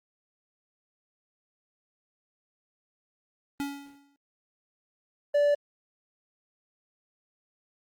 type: tone with exponential decay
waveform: square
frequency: 281.7 Hz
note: C#4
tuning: 28 cents sharp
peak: -28 dBFS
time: 3.6-4.16 s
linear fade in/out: 0 ms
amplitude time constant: 120 ms
type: tone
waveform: triangle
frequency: 581 Hz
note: D5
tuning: 19 cents flat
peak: -18 dBFS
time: 5.34-5.55 s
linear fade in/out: 10 ms
effects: Opus 24 kbps